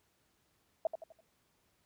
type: tone with echo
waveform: sine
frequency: 650 Hz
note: E5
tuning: 24 cents flat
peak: -27 dBFS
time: 0.85-0.87 s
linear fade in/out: 2 ms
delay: 84 ms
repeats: 4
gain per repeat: -8 dB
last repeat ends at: 1.206 s
effects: pink hiss -74 dBFS RMS until 1.85 s + high-pass 60 Hz 12 dB/octave

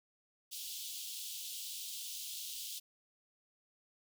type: high-pass noise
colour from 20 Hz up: pink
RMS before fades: -44 dBFS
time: 0.51-2.8 s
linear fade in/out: 20 ms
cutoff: 3000 Hz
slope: 48 dB/octave
effects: none

